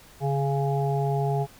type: harmonic tone with a mistuned harmonic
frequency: 138.59 Hz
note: C#3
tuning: in tune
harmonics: 1 / 3 / 5 / 6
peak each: -24 / -29 / -31 / -32 dBFS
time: 0.2-1.47 s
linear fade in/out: 50 ms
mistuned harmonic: 1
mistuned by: +27 cents
effects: pink hiss -51 dBFS RMS until 1.59 s